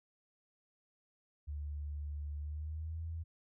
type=tone with pitch glide; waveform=sine; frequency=73.42 to 81.94 Hz; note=D2 to E2; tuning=0 to -10 cents; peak=-38 dBFS; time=1.47-3.24 s; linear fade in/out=20 ms; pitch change=+190 cents; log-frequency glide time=2.39-3.02 s; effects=none